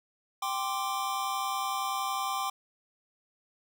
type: chord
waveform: square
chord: G suspended fourth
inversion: none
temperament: just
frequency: 784 / 1045.3 / 1176 Hz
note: G5 / C6 / D6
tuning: 0 / -2 / +2 cents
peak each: -35 / -35 / -35 dBFS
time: 0.42-2.5 s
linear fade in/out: 5 ms
effects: none